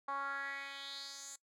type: tone with band-pass filter sweep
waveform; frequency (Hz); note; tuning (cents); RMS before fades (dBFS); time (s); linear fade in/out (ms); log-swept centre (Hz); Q
10% pulse; 277.2; C#4; 0; -43; 0.08-1.36; 5; 1000 to 7700; 3.7
effects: noise-tail reverb RT60 0.1 s tail -20 dB re dry